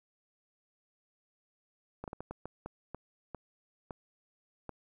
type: slowing click train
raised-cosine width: 1 ms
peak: -26 dBFS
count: 11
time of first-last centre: 2.04-4.693 s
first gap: 38 ms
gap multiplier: 1.4
effects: 11-bit